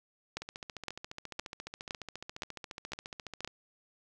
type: two click trains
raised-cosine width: 0.2 ms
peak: -24 / -18 dBFS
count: 45 / 7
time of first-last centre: 0.42-3.476 / 0.37-3.447 s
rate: 14.4 / 1.95 Hz
effects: none